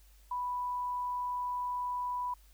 sine tone, 987.8 Hz, B5, in tune, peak -32 dBFS, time 0.31-2.34 s, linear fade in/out 5 ms, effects added 50 Hz sine -57 dBFS peak until 2.53 s + white hiss -66 dBFS RMS until 2.53 s

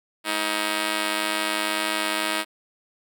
5% pulse tone with amplitude modulation, 317 Hz, D#4, 32 cents sharp, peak -8 dBFS, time 0.24-2.45 s, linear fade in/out 50 ms, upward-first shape sine, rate 100 Hz, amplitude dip 85%, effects none

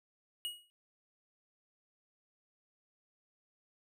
square tone with exponential decay, 2897 Hz, F#7, 37 cents flat, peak -34 dBFS, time 0.45-0.7 s, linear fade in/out 0 ms, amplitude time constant 53 ms, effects none

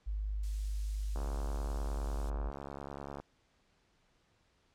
sine tone, 51.4 Hz, G#1, 17 cents flat, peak -33 dBFS, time 0.06-2.51 s, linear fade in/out 20 ms
violet noise, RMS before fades -45 dBFS, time 0.43-2.3 s, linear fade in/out 5 ms
click train, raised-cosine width 1 ms, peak -29 dBFS, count 144, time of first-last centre 1.16-3.2 s, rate 70.1 Hz
effects pink hiss -72 dBFS RMS until 4.74 s + low-pass 6000 Hz 12 dB/octave

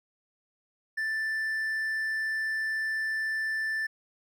triangle tone, 1766 Hz, A6, 6 cents sharp, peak -26 dBFS, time 0.97-3.87 s, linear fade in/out 10 ms, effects none

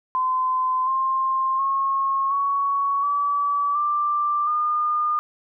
sine tone with pitch steps, 1028 / 1056.9 / 1086.6 / 1117.2 / 1148.6 / 1180.9 / 1214.1 Hz, C6 / C6 / C#6 / C#6 / D6 / D6 / D#6, -31 / +17 / -35 / +13 / -39 / +9 / -43 cents, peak -19 dBFS, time 0.15-5.19 s, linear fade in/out 0 ms, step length 720 ms, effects none

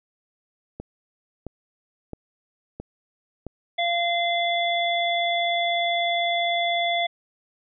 click train, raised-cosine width 2 ms, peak -20 dBFS, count 5, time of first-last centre 0.8-3.467 s, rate 1.5 Hz
harmonic tone, 689 Hz, F5, 24 cents flat, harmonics 1 / 3 / 5, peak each -23 / -27 / -27 dBFS, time 3.78-7.07 s, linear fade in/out 10 ms
effects none

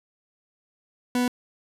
40% pulse tone, 246.9 Hz, B3, in tune, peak -20 dBFS, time 1.15-1.28 s, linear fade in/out 2 ms, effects resampled to 32000 Hz

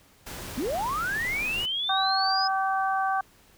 pink noise, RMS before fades -38 dBFS, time 0.26-1.66 s, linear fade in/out 10 ms
sine linear sweep, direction up, 207.7 to 5110 Hz, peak -26 dBFS, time 0.57-2.48 s, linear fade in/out 10 ms
harmonic tone, 385.1 Hz, G4, 31 cents flat, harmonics 2 / 3 / 4, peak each -25 / -29 / -31 dBFS, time 1.89-3.21 s, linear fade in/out 5 ms
effects pink hiss -58 dBFS RMS until 3.57 s

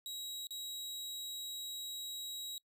sawtooth tone with dropouts, 3840 Hz, B7, 49 cents flat, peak -38 dBFS, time 0.06-2.58 s, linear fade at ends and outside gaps 1 ms, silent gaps 0.47-0.507 s, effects noise-tail reverb RT60 0.1 s tail -24 dB re dry

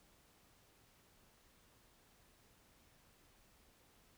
silence, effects pink hiss -69 dBFS RMS until 4.17 s

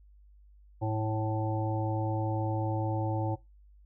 harmonic tone with a mistuned harmonic, 109.5 Hz, A2, 8 cents flat, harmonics 1 / 3 / 5 / 7 / 8, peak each -30 / -35 / -37 / -38 / -39 dBFS, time 0.81-3.36 s, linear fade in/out 20 ms, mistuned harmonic 1, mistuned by -18 cents, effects noise-tail reverb RT60 0.2 s tail -20 dB re dry + added 50 Hz sine -54 dBFS peak until 3.85 s

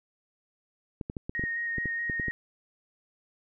clicks, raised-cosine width 3 ms, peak -21 dBFS, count 11, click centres 1.012 / 1.099 / 1.168 / 1.295 / 1.395 / 1.438 / 1.783 / 1.857 / 2.098 / 2.198 / 2.283 s
sine tone with vibrato, 1864.7 Hz, A#6, in tune, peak -29 dBFS, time 1.35-2.31 s, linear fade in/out 0 ms, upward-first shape square, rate 4.7 Hz, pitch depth 11 cents each way
effects none

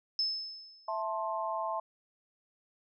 sine tone with exponential decay, 5230 Hz, E8, 15 cents flat, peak -26 dBFS, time 0.19-1.02 s, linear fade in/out 1 ms, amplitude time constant 180 ms
sine chord, A minor, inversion second, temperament just, 660 / 880 / 1056 Hz, E5 / A5 / C6, +2 / 0 / +16 cents, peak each -36 dBFS, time 0.88-1.8 s, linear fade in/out 5 ms
effects none

